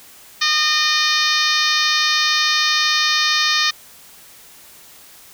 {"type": "harmonic tone", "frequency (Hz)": 611, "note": "D#5", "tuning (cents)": -32, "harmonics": [2, 3, 4, 5, 6, 7, 8, 9, 10], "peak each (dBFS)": [-23, -21, -24, -26, -21, -23, -24, -25, -29], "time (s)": [0.41, 3.71], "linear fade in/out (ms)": 10, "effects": ["white hiss -44 dBFS RMS until 5.33 s"]}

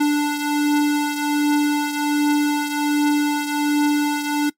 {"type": "beating tone pair", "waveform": "square", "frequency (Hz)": [293.7, 295], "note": ["D4", "D4"], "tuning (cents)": [0, 8], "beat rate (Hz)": 1.3, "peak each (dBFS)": [-18, -24], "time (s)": [0, 4.5], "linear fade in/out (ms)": 10, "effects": ["noise-tail reverb RT60 0.1 s tail -21 dB re dry", "MP3 64 kbps"]}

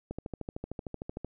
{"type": "click train", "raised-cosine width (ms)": 2, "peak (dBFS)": -23, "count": 16, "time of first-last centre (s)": [0.11, 1.246], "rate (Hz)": 13.2, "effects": []}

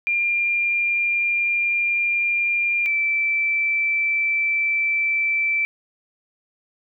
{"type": "tone pair in turn", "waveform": "sine", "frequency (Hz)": [2396, 2329], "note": ["D7", "D7"], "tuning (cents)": [34, -15], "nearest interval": "unison", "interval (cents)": 49, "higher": "first", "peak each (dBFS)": -18, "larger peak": "neither", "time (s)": [[0.07, 2.86], [2.86, 5.65]], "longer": "neither", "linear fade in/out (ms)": 0, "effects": []}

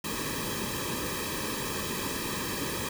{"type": "noise with comb filter", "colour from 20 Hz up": "pink", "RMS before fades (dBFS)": -33, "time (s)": [0.04, 2.89], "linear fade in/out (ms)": 5, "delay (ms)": 1.4, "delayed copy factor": -1, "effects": []}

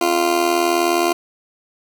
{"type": "tone with amplitude modulation", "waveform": "20% pulse", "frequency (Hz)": 347.6, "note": "F4", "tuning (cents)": -8, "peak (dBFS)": -7, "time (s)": [0.01, 1.13], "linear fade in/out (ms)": 5, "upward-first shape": "sine", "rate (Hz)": 79.6, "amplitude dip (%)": 70, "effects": []}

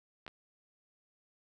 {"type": "clicks", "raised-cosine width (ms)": 0.3, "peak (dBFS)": -29, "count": 2, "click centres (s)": [0.265, 0.279], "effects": []}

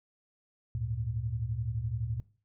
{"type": "tone cluster", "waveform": "sine", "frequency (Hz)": [73.5, 104.5, 116.2], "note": ["D2", "G#2", "A#2"], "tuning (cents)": [2, 11, -5], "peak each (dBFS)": [-39, -37, -33], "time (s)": [0.75, 2.2], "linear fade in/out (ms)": 0, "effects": ["noise-tail reverb RT60 0.4 s tail -19 dB re dry"]}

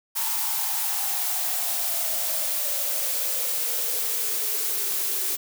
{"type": "noise with high-pass filter sweep", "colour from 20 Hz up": "blue", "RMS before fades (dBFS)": -26, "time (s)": [0.15, 5.37], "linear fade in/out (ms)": 20, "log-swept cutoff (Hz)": [910, 360], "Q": 7.8, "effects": []}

